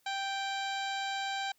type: harmonic tone with a mistuned harmonic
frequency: 784 Hz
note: G5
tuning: in tune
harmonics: 1 / 2 / 3 / 4 / 5 / 6 / 7 / 8 / 9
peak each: -35 / -39 / -43 / -43 / -42 / -50 / -55 / -56 / -51 dBFS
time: 0.06-1.52 s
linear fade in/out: 5 ms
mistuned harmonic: 9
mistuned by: +51 cents
effects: white hiss -71 dBFS RMS until 1.58 s